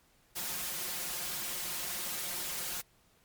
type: noise with comb filter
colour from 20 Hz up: white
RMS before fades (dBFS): -37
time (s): 0.35-2.82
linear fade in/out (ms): 20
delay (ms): 5.6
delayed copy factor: +0.8
effects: pink hiss -67 dBFS RMS until 3.24 s + MP3 96 kbps